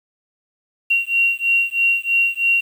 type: beating tone pair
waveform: sine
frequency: 2750 / 2753.1 Hz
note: F7 / F7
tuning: -27 / -25 cents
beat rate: 3.1 Hz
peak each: -18 / -18 dBFS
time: 0.9-2.61 s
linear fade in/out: 10 ms
effects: 7-bit